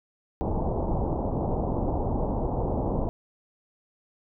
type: low-pass noise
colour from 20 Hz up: pink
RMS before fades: -27 dBFS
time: 0.41-3.09 s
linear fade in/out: 0 ms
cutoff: 920 Hz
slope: 48 dB/octave
effects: none